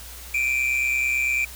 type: tone pair together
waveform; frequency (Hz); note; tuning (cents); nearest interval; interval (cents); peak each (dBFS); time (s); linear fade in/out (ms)
triangle; 2349 / 2478; D7 / D#7; 0 / -8; minor second; 92; -20 / -24; 0.34-1.45; 5
effects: added 60 Hz sine -41 dBFS peak until 1.55 s + white hiss -41 dBFS RMS until 1.55 s